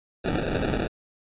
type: noise with sample-and-hold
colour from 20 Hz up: violet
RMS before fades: -26 dBFS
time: 0.24-0.88 s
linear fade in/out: 20 ms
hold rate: 1050 Hz
effects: resampled to 8000 Hz